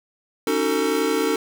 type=chord; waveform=square; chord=D# half-diminished seventh; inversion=third; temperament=just; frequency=280 / 311.1 / 373.4 / 448 Hz; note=C#4 / D#4 / F#4 / A4; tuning=+18 / 0 / +16 / +31 cents; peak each=-27 / -26 / -28 / -23 dBFS; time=0.47-1.36 s; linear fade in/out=2 ms; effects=none